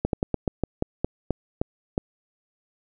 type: slowing click train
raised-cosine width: 2 ms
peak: -9 dBFS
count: 11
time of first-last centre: 0.05-1.979 s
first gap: 82 ms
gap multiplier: 1.18
effects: none